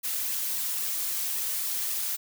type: noise with flanger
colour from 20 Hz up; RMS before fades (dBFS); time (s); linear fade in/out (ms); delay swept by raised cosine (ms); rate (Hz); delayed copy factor
blue; -30; 0.03-2.17; 20; 1.3 to 3.8; 3.7; -0.6
effects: none